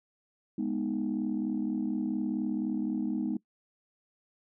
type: chord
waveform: sine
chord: G# minor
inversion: none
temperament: equal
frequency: 207.7 / 246.9 / 311.1 Hz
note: G#3 / B3 / D#4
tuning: 0 / 0 / 0 cents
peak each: -32 dBFS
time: 0.58-3.37 s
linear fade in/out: 5 ms
effects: noise-tail reverb RT60 0.1 s tail -21 dB re dry + tanh soft clip ceiling -22 dBFS